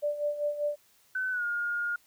sine tone with tremolo, 588 Hz, D5, 2 cents sharp, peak -25 dBFS, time 0.02-0.76 s, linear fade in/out 20 ms, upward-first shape sine, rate 5.1 Hz, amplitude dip 70%
sine tone with pitch glide, 1516 to 1422.7 Hz, F#6 to F6, +42 to +32 cents, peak -28 dBFS, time 1.15-1.96 s, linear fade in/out 5 ms, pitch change -110 cents, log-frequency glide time 1.31-1.44 s
effects white hiss -64 dBFS RMS until 2.06 s

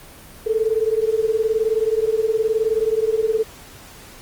sine beating tone pair, 433.6 / 452.6 Hz, A4 / A4, -25 / +49 cents, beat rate 19 Hz, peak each -19 / -20 dBFS, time 0.46-3.44 s, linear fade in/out 10 ms, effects pink hiss -42 dBFS RMS until 4.21 s + Opus 24 kbps

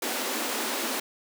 pink high-pass noise, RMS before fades -30 dBFS, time 0.02-1 s, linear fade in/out 5 ms, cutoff 220 Hz, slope 96 dB/octave, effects none

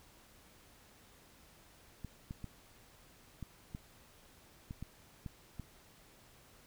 clicks, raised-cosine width 5 ms, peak -30 dBFS, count 9, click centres 2.047 / 2.309 / 2.443 / 3.427 / 3.749 / 4.709 / 4.826 / 5.262 / 5.597 s, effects pink hiss -62 dBFS RMS until 6.66 s

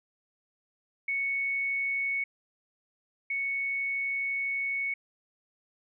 sine tone pair in turn, 2217 / 2217 Hz, C#7 / C#7, 0 / 0 cents, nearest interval unison, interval 0 cents, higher neither, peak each -27 / -28 dBFS, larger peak first, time 1.08-2.24 / 3.3-4.94 s, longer second, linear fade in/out 5 ms, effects none

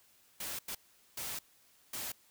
white noise bursts at uneven times, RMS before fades -40 dBFS, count 4, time 0.4-0.59 / 0.68-0.75 / 1.17-1.39 / 1.93-2.12 s, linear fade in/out 5 ms, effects white hiss -66 dBFS RMS until 2.3 s

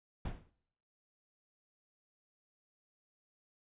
brown noise with exponential decay, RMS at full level -34 dBFS, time 0.25-0.51 s, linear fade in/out 5 ms, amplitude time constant 56 ms, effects noise-tail reverb RT60 0.8 s tail -23 dB re dry + resampled to 8000 Hz

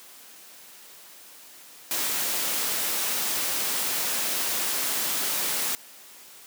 white noise, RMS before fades -27 dBFS, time 1.91-5.75 s, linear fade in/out 0 ms, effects white hiss -48 dBFS RMS until 6.46 s + high-pass 200 Hz 12 dB/octave

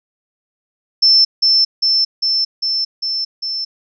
sine tone with echo, 5320 Hz, E8, 15 cents sharp, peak -7 dBFS, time 1.02-1.25 s, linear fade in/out 10 ms, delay 400 ms, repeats 6, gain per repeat -2 dB, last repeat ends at 3.65 s, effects none

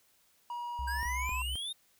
triangle tone with pitch glide, 958 to 1011.5 Hz, A#5 to B5, +47 to +41 cents, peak -34 dBFS, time 0.5-1.42 s, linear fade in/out 2 ms, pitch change +94 cents, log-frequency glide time 0.98-1.26 s
sine tone bursts, 65.41 Hz, C2, in tune, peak -35 dBFS, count 3, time 0.79-1.556 s, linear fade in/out 0 ms, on 240 ms, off 23 ms
square exponential sweep, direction up, 1576 to 3729 Hz, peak -36 dBFS, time 0.87-1.73 s, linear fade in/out 10 ms
effects white hiss -68 dBFS RMS until 1.99 s

